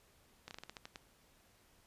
slowing click train, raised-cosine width 0.2 ms, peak -29 dBFS, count 9, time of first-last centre 0.48-0.958 s, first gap 29 ms, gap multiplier 1.2, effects pink hiss -68 dBFS RMS until 1.86 s + resampled to 32000 Hz

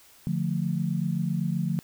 sine chord, D minor, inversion none, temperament equal, 146.83 / 174.61 / 220 Hz, D3 / F3 / A3, 0 / 0 / 0 cents, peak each -29 / -27 / -32 dBFS, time 0.27-1.79 s, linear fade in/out 0 ms, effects white hiss -55 dBFS RMS until 1.83 s

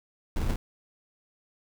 brown noise with sample-and-hold, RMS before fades -27 dBFS, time 0.36-0.56 s, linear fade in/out 5 ms, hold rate 1225 Hz, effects none

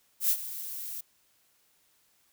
violet noise with ADSR envelope, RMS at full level -23 dBFS, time 0.2-1.01 s, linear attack 95 ms, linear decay 68 ms, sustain -15 dB, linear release 6 ms, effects white hiss -68 dBFS RMS until 2.32 s

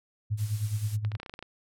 sine tone with tremolo, 106.1 Hz, G#2, 38 cents sharp, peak -24 dBFS, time 0.3-1.17 s, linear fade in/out 20 ms, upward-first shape sine, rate 9.5 Hz, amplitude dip 75%
blue noise, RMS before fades -42 dBFS, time 0.37-0.97 s, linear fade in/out 20 ms
clicks, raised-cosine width 0.3 ms, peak -25 dBFS, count 10, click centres 1.049 / 1.118 / 1.152 / 1.2 / 1.231 / 1.262 / 1.296 / 1.339 / 1.391 / 1.426 s
effects low-pass 11000 Hz 12 dB/octave

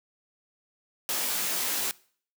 white noise with comb filter, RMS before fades -29 dBFS, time 1.09-1.91 s, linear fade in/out 0 ms, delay 16 ms, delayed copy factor +0.85, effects noise-tail reverb RT60 0.5 s tail -22 dB re dry + high-pass 200 Hz 12 dB/octave

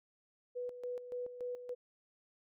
sine tone with tremolo, 492.8 Hz, B4, 4 cents flat, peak -37 dBFS, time 0.55-1.75 s, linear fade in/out 20 ms, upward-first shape square, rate 3.5 Hz, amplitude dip 65%, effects none

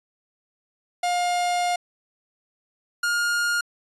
45% pulse tone pair in turn, 709 / 1418 Hz, F5 / F6, +26 / +26 cents, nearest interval octave, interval 1200 cents, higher second, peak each -21 dBFS, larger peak neither, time 1.03-1.76 / 3.03-3.61 s, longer first, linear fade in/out 5 ms, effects resampled to 24000 Hz

